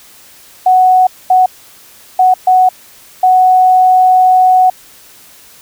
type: tone bursts at uneven times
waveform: sine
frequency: 741 Hz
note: F#5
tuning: 2 cents sharp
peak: -4 dBFS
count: 5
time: 0.66-1.07 / 1.3-1.46 / 2.19-2.34 / 2.47-2.69 / 3.23-4.7 s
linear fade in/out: 5 ms
effects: white hiss -40 dBFS RMS until 5.61 s